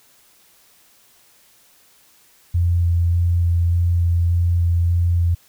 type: tone with vibrato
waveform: sine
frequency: 86.1 Hz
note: F2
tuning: 24 cents flat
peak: -14 dBFS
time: 2.54-5.35 s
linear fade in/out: 10 ms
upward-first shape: square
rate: 1.7 Hz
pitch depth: 9 cents each way
effects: white hiss -54 dBFS RMS until 5.48 s